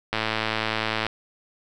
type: click train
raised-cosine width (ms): 0.3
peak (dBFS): -8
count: 104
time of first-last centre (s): 0.13-1.066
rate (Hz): 110
effects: none